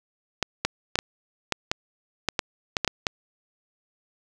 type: clicks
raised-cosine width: 0.2 ms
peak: -5 dBFS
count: 12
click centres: 0.427 / 0.65 / 0.956 / 0.989 / 1.523 / 1.715 / 2.287 / 2.392 / 2.768 / 2.847 / 2.877 / 3.068 s
effects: none